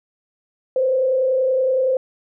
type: tone with frequency modulation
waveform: sine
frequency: 520 Hz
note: C5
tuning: 11 cents flat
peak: -15 dBFS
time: 0.76-1.97 s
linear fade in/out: 2 ms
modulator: 30.6 Hz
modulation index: 0.51
effects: none